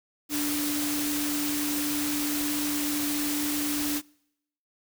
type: tone in noise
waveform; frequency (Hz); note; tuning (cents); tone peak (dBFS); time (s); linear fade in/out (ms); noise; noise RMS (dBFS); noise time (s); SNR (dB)
sine; 293.7; D4; 0; -28; 0.29-4.02; 50; white; -31; 0.29-4.02; 0
effects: noise-tail reverb RT60 0.8 s tail -26 dB re dry